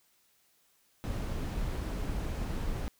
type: noise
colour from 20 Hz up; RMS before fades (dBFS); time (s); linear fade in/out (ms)
brown; -34; 1.04-2.88; 0
effects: white hiss -69 dBFS RMS until 2.99 s